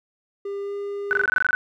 triangle tone with pitch glide, 400 to 403.7 Hz, G4 to G#4, +35 to -49 cents, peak -25 dBFS, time 0.45-1.26 s, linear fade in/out 5 ms, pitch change +16 cents, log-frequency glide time 0.61-0.73 s
sine tone bursts, 1501 Hz, F#6, 24 cents sharp, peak -16 dBFS, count 11, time 1.11-1.55 s, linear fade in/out 0 ms, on 20 ms, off 22 ms
effects none

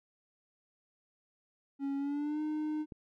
triangle tone with pitch glide, 277.2 to 305.8 Hz, C#4 to D#4, 0 to -30 cents, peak -30 dBFS, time 1.79-2.86 s, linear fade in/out 50 ms, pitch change +170 cents, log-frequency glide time 1.97-2.41 s
click, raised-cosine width 3 ms, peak -32 dBFS, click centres 2.922 s
effects none

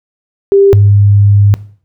sine tone pair in turn, 396.1 / 101.52 Hz, G4 / G#2, +18 / -39 cents, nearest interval 2 octaves, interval 2357 cents, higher first, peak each -3 dBFS, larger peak neither, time 0.52-0.73 / 0.73-1.54 s, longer second, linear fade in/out 0 ms, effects noise-tail reverb RT60 0.5 s tail -19 dB re dry

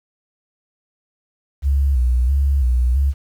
sine tone with vibrato, 65.41 Hz, C2, in tune, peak -13 dBFS, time 1.62-3.14 s, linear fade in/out 50 ms, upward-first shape square, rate 1.5 Hz, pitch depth 100 cents each way, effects 8-bit

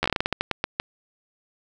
slowing click train, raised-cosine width 0.3 ms, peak -6 dBFS, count 14, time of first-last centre 0.03-0.799 s, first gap 12 ms, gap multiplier 1.24, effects none

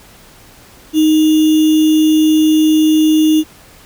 sine tone with sample-and-hold, 311.4 Hz, D#4, 2 cents sharp, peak -7 dBFS, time 0.93-3.44 s, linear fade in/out 50 ms, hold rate 3150 Hz, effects pink hiss -42 dBFS RMS until 3.85 s

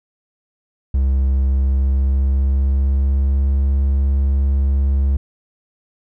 triangle tone with pitch glide, 66.8 to 68.6 Hz, C2 to C#2, +36 to -17 cents, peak -11 dBFS, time 0.94-5.17 s, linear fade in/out 5 ms, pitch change +47 cents, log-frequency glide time 1.49-3.57 s, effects none

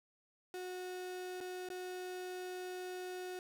35% pulse tone with dropouts, 365.5 Hz, F#4, 21 cents flat, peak -40 dBFS, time 0.54-3.39 s, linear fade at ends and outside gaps 1 ms, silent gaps 1.405-1.41 / 1.688-1.701 s, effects none

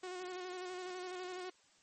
sawtooth tone with vibrato, 364.9 Hz, F#4, 24 cents flat, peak -38 dBFS, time 0.03-1.5 s, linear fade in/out 5 ms, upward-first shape square, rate 12 Hz, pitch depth 25 cents each way, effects white hiss -68 dBFS RMS until 1.82 s + MP3 32 kbps

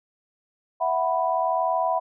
sine chord, E suspended second, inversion none, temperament equal, 659.3 / 740 / 987.8 Hz, E5 / F#5 / B5, 0 / 0 / 0 cents, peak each -25 dBFS, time 0.8-2 s, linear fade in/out 20 ms, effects none

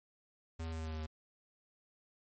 square tone with pitch steps, 81.9 / 81.24 / 80.59 / 79.94 / 79.29 / 78.65 / 78.02 Hz, E2 / E2 / E2 / D#2 / D#2 / D#2 / D#2, -11 / -25 / -39 / +47 / +33 / +19 / +5 cents, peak -39 dBFS, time 0.59-1.066 s, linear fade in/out 10 ms, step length 68 ms, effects MP3 32 kbps

